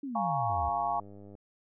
sine exponential sweep, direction down, 293 to 68.9 Hz, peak -34 dBFS, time 0.03-0.69 s, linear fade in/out 5 ms
sine chord, Bb minor seventh, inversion second, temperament equal, 698.5 / 830.6 / 932.3 / 1108.7 Hz, F5 / Ab5 / Bb5 / Db6, 0 / 0 / 0 / 0 cents, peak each -32 / -32 / -36 / -34 dBFS, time 0.15-1 s, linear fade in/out 5 ms
click train, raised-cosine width 2 ms, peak -37 dBFS, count 87, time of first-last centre 0.5-1.351 s, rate 101 Hz
effects none

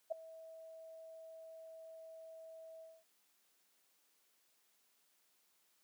sine tone with ADSR envelope, 648 Hz, E5, 30 cents flat, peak -32 dBFS, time 0.1-3.04 s, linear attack 19 ms, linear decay 7 ms, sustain -19 dB, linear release 230 ms, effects white hiss -75 dBFS RMS until 5.83 s + high-pass 200 Hz 12 dB/octave

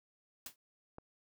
white noise with exponential decay, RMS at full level -41 dBFS, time 0.46-0.56 s, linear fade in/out 2 ms, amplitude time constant 21 ms
click, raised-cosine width 1 ms, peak -33 dBFS, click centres 0.984 s
effects none

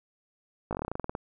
slowing click train, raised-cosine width 1 ms, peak -18 dBFS, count 14, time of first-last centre 0.71-1.151 s, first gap 18 ms, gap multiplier 1.1, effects none

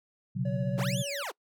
sine chord, B suspended second, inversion none, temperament equal, 123.47 / 138.59 / 185 Hz, B2 / C#3 / F#3, 0 / 0 / 0 cents, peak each -32 dBFS, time 0.35-1.03 s, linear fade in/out 20 ms
triangle tone with vibrato, 565 Hz, C#5, 33 cents sharp, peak -34 dBFS, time 0.45-1.23 s, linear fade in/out 5 ms, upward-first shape triangle, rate 15 Hz, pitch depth 25 cents each way
20% pulse linear two-way sweep, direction up then down, 37.3 to 3571 to 280.8 Hz, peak -29 dBFS, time 0.77-1.32 s, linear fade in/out 20 ms, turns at 0.99 s
effects noise-tail reverb RT60 0.1 s tail -25 dB re dry

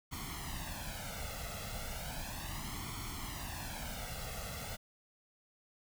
pink noise with flanger, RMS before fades -42 dBFS, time 0.11-4.77 s, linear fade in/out 20 ms, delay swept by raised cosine 0.91 to 1.5 ms, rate 0.35 Hz, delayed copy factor +0.8, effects none

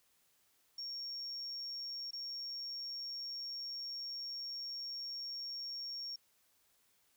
sine tone with dropouts, 5530 Hz, F8, 18 cents flat, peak -39 dBFS, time 0.78-6.16 s, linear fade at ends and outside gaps 5 ms, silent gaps 2.109-2.131 s, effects tanh soft clip ceiling -37 dBFS + white hiss -73 dBFS RMS until 7.16 s

